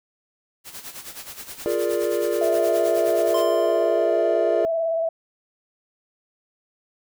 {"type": "noise with tremolo", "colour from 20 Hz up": "white", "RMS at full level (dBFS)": -35, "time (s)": [0.64, 3.44], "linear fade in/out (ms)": 50, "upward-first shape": "sine", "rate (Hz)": 9.5, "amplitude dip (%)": 70}
{"type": "chord", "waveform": "triangle", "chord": "Bb dominant seventh", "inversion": "second", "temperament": "equal", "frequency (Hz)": [349.2, 415.3, 466.2, 587.3], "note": ["F4", "Ab4", "Bb4", "D5"], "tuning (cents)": [0, 0, 0, 0], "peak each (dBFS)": -24, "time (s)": [1.66, 4.65], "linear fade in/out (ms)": 0}
{"type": "tone with vibrato", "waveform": "sine", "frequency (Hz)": 658, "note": "E5", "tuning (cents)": -3, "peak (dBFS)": -20, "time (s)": [2.41, 5.09], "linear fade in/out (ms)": 5, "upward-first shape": "square", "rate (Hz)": 18, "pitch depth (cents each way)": 20}
{"type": "tone with exponential decay", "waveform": "square", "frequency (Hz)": 1046.5, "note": "C6", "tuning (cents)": 0, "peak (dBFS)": -25, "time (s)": [3.34, 4.59], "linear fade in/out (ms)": 5, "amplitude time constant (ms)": 270}
{"effects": []}